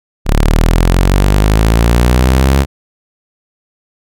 sawtooth linear sweep, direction up, 34.65 to 69.3 Hz, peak -3 dBFS, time 0.25-2.66 s, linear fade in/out 50 ms, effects none

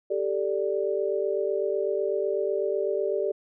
sine chord, G suspended second, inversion none, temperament equal, 392 / 440 / 587.3 Hz, G4 / A4 / D5, 0 / 0 / 0 cents, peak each -27 / -29 / -29 dBFS, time 0.1-3.32 s, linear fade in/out 10 ms, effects none

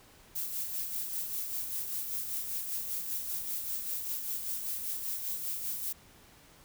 violet noise with tremolo, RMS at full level -34 dBFS, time 0.35-5.93 s, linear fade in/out 10 ms, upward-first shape sine, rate 5.1 Hz, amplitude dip 45%, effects pink hiss -58 dBFS RMS until 6.64 s

